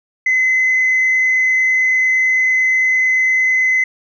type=tone with frequency modulation; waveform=sine; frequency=2039 Hz; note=C7; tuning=45 cents flat; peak=-10 dBFS; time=0.26-3.84 s; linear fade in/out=5 ms; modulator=28.9 Hz; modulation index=0.61; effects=tanh soft clip ceiling -8 dBFS